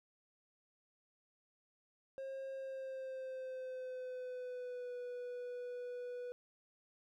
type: tone with pitch glide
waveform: triangle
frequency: 536 to 491.5 Hz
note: C5 to B4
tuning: +42 to -8 cents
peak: -40 dBFS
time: 2.18-6.32 s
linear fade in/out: 0 ms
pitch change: -150 cents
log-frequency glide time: 2.53-4.95 s
effects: none

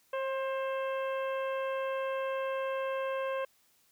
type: harmonic tone with a mistuned harmonic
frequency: 530 Hz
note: C5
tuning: 22 cents sharp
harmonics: 1 / 2 / 3 / 4 / 5 / 6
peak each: -32 / -38 / -43 / -50 / -46 / -53 dBFS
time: 0.13-3.45 s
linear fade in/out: 5 ms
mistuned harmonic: 1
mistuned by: +16 cents
effects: white hiss -68 dBFS RMS until 3.91 s

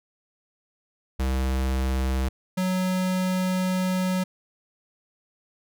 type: tone pair in turn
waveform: square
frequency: 65.41 / 185.01 Hz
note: C2 / F#3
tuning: 0 / 0 cents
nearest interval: octave + tritone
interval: 1800 cents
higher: second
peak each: -23 dBFS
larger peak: neither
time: 1.19-2.29 / 2.57-4.24 s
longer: second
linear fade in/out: 10 ms
effects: none

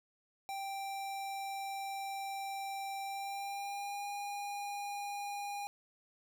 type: tone with pitch glide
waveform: square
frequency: 785 to 811.7 Hz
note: G5 to G#5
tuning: +2 to -40 cents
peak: -39 dBFS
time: 0.49-5.67 s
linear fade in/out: 0 ms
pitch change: +58 cents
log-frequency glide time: 3.03-4.06 s
effects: none

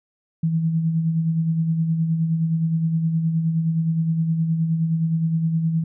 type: tone with tremolo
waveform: sine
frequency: 162.8 Hz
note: E3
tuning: 21 cents flat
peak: -16 dBFS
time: 0.43-5.84 s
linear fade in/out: 5 ms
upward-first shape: sine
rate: 9.6 Hz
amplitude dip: 45%
effects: none

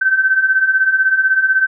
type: beating tone pair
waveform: sine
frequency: 1529 / 1545 Hz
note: G6 / G6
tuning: -44 / -26 cents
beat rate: 16 Hz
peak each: -17 / -12 dBFS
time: 0.01-1.67 s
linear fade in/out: 10 ms
effects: none

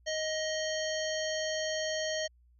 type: harmonic tone with a mistuned harmonic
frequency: 626 Hz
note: D#5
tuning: 10 cents sharp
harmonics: 1 / 3 / 5 / 7 / 9 / 10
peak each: -33 / -38 / -40 / -41 / -43 / -43 dBFS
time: 0.06-2.28 s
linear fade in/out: 20 ms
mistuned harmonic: 10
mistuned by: +51 cents
effects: added 60 Hz sine -60 dBFS peak until 2.59 s

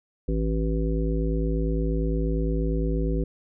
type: harmonic tone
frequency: 54.3 Hz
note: A1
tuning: 22 cents flat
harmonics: 1 / 3 / 5 / 7 / 9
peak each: -24 / -29 / -31 / -32 / -34 dBFS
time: 0.28-3.24 s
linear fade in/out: 5 ms
effects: none

